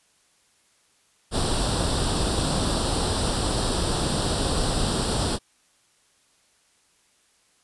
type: noise with comb filter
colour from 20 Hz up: pink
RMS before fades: -24 dBFS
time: 1.31-5.39 s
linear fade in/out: 50 ms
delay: 0.23 ms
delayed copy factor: +0.75
effects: white hiss -63 dBFS RMS until 7.63 s + resampled to 24000 Hz